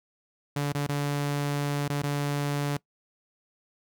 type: tone with dropouts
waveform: sawtooth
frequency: 144 Hz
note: D3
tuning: 34 cents flat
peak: -22 dBFS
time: 0.56-2.77 s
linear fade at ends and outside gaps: 5 ms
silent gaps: 0.724-0.748 / 0.867-0.889 / 1.88-1.898 / 2.021-2.034 s
effects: noise-tail reverb RT60 0.1 s tail -22 dB re dry